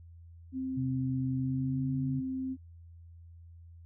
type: tone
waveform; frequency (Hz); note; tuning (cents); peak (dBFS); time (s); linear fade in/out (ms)
sine; 261.6; C4; 0; -32; 0.52-2.57; 50
type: tone with pitch glide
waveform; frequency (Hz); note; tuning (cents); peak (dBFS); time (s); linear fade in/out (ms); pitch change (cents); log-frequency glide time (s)
sine; 130.9 to 138.36; C3 to C#3; +1 to -3; -31; 0.76-2.21; 20; +96; 1.4-1.91
effects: added 84 Hz sine -49 dBFS peak until 3.85 s